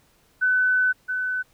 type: tone pair in turn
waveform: sine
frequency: 1506 / 1506 Hz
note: F#6 / F#6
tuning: +30 / +30 cents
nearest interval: unison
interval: 0 cents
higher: neither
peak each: -17 / -23 dBFS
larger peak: first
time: 0.41-0.93 / 1.08-1.43 s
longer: first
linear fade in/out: 20 ms
effects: pink hiss -61 dBFS RMS until 1.53 s